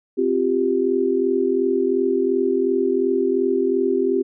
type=chord; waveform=sine; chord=C suspended fourth; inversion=none; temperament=equal; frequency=261.6 / 349.2 / 392 Hz; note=C4 / F4 / G4; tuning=0 / 0 / 0 cents; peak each=-23 / -22 / -19 dBFS; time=0.17-4.23 s; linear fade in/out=20 ms; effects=none